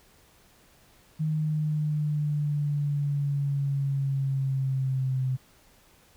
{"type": "exponential sweep", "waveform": "sine", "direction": "down", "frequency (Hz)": [155.9, 129.5], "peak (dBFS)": -24, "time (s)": [1.19, 5.37], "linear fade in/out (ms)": 20, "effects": ["pink hiss -59 dBFS RMS until 6.16 s"]}